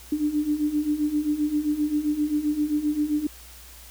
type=beating tone pair; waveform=sine; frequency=293.7 / 301.3 Hz; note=D4 / D4; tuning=0 / +44 cents; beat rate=7.6 Hz; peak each=-27 / -23 dBFS; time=0.12-3.27 s; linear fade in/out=5 ms; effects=added 60 Hz sine -47 dBFS peak until 3.9 s + white hiss -47 dBFS RMS until 3.9 s